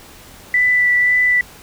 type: tone with vibrato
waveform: sine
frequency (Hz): 1978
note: B6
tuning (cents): +2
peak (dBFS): -11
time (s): 0.54-1.41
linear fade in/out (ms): 2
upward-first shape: sine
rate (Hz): 1.9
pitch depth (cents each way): 12
effects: pink hiss -41 dBFS RMS until 1.62 s